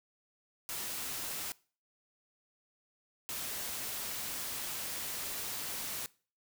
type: noise bursts at uneven times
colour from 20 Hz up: white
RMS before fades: -39 dBFS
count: 2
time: 0.69-1.52 / 3.29-6.06 s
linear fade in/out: 0 ms
effects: noise-tail reverb RT60 0.4 s tail -22 dB re dry